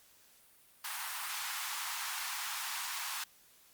pink high-pass noise, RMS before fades -39 dBFS, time 0.84-3.24 s, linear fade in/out 5 ms, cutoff 850 Hz, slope 48 dB/octave, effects white hiss -63 dBFS RMS until 3.73 s + Opus 48 kbps

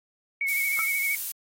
sine tone with vibrato, 2217 Hz, C#7, in tune, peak -24 dBFS, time 0.41-1.15 s, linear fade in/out 2 ms, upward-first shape sine, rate 13 Hz, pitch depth 33 cents each way
violet noise, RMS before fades -30 dBFS, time 0.48-1.32 s, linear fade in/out 5 ms
sine tone with exponential decay, 1318.5 Hz, E6, in tune, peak -26 dBFS, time 0.79-0.89 s, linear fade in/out 0 ms, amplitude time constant 21 ms
effects AAC 48 kbps

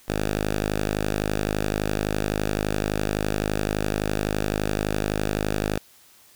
5% pulse tone, 51.8 Hz, G#1, 4 cents flat, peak -12 dBFS, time 0.08-5.78 s, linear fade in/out 5 ms, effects white hiss -54 dBFS RMS until 6.35 s

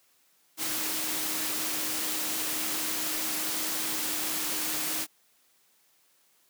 sine tone in noise, 311.1 Hz, D#4, in tune, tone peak -42 dBFS, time 0.57-5.07 s, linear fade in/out 50 ms, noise white, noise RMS -31 dBFS, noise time 0.57-5.07 s, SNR -14 dB, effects white hiss -66 dBFS RMS until 6.49 s + high-pass 150 Hz 12 dB/octave

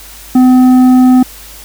sine tone with tanh clipping, 254.2 Hz, C4, 50 cents flat, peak -4 dBFS, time 0.35-1.23 s, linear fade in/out 5 ms, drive 8 dB, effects added 50 Hz sine -36 dBFS peak until 1.64 s + white hiss -33 dBFS RMS until 1.64 s

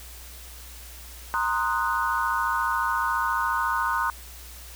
sine chord, C half-diminished seventh, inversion third, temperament equal, 932.3 / 1046.5 / 1244.5 / 1480 Hz, Bb5 / C6 / Eb6 / Gb6, 0 / 0 / 0 / 0 cents, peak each -28 dBFS, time 1.34-4.1 s, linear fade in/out 0 ms, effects added 60 Hz sine -43 dBFS peak until 4.75 s + white hiss -45 dBFS RMS until 4.75 s

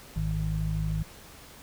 harmonic tone, 52.5 Hz, G#1, 19 cents sharp, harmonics 1 / 2 / 3, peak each -30 / -34 / -29 dBFS, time 0.16-1.03 s, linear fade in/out 5 ms, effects pink hiss -49 dBFS RMS until 1.62 s

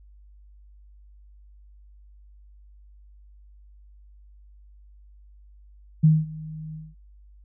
sine tone with ADSR envelope, 156.4 Hz, D#3, 9 cents sharp, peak -11 dBFS, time 6.03-6.95 s, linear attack 14 ms, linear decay 210 ms, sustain -22 dB, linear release 210 ms, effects added 50 Hz sine -48 dBFS peak until 7.44 s

